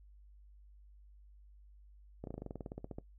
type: slowing click train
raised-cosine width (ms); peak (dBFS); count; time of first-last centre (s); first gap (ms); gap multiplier
2; -29; 16; 2.24-2.985; 32; 1.06
effects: noise-tail reverb RT60 0.1 s tail -18 dB re dry + added 50 Hz sine -56 dBFS peak until 3.18 s